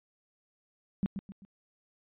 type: tone with echo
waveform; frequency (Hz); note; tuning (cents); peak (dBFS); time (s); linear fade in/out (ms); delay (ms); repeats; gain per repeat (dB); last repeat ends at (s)
sine; 196; G3; 0; -25; 1.03-1.06; 0; 130; 3; -8; 1.45
effects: resampled to 8000 Hz